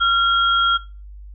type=tone pair together; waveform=sine; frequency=1376 / 3273 Hz; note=F6 / G#7; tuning=-26 / -26 cents; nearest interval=octave + minor third; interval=1500 cents; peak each=-14 / -20 dBFS; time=0-0.78 s; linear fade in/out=20 ms; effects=noise-tail reverb RT60 0.3 s tail -18 dB re dry + added 50 Hz sine -35 dBFS peak until 1.34 s